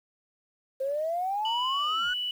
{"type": "exponential sweep", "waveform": "sine", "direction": "up", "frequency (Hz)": [523.3, 1501], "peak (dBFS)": -26, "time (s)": [0.8, 2.14], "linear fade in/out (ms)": 10}
{"type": "tone", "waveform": "sine", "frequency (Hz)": 2960, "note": "F#7", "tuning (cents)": 0, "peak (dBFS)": -28, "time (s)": [1.45, 2.31], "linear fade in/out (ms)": 2}
{"effects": ["tanh soft clip ceiling -20 dBFS", "9-bit"]}